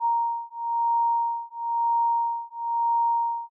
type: beating tone pair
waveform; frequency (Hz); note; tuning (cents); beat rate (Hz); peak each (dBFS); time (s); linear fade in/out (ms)
sine; 932.3 / 933.3; A#5 / A#5; 0 / +2; 1; -25; 0-3.5; 50
effects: none